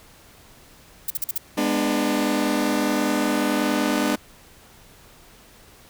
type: noise bursts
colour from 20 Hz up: violet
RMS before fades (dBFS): -24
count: 5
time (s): 1.08-1.38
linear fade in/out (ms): 5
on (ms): 24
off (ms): 45
type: chord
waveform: sawtooth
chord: G# diminished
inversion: none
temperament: just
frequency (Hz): 207.7 / 249.2 / 299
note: G#3 / B3 / D4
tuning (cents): 0 / +16 / +31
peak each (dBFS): -22 / -21 / -19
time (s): 1.57-4.16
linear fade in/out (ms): 10
effects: pink hiss -50 dBFS RMS until 5.89 s